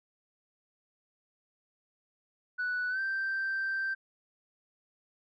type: tone with pitch glide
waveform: sine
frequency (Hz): 1482 to 1565.6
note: F#6 to G6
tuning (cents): +2 to -3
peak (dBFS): -28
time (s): 2.58-3.95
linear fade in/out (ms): 20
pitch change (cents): +95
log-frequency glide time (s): 2.89-3
effects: tanh soft clip ceiling -27 dBFS